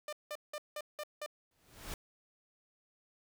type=tone bursts; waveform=sawtooth; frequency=599 Hz; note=D5; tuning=34 cents sharp; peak=-35 dBFS; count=6; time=0.08-1.262 s; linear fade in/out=2 ms; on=47 ms; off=180 ms
type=noise with exponential growth; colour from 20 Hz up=pink; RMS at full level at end=-40 dBFS; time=1.51-1.94 s; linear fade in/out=2 ms; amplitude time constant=93 ms
effects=none